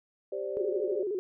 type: chord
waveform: sine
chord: G suspended fourth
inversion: none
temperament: equal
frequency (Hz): 392 / 523.3 / 587.3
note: G4 / C5 / D5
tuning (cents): 0 / 0 / 0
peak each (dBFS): -35 / -37 / -36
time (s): 0.32-1.03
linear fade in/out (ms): 5
type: tone with vibrato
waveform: sine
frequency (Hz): 392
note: G4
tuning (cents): 0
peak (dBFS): -29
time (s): 0.57-1.19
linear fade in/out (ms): 0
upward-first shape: square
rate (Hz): 13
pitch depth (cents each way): 120
effects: none